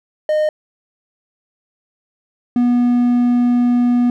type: tone pair in turn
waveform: triangle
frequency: 613 / 243.3 Hz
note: D#5 / B3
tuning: -26 / -26 cents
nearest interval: octave + major third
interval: 1600 cents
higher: first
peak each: -11 / -9 dBFS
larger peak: second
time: 0.29-0.49 / 2.56-4.1 s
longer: second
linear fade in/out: 2 ms
effects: none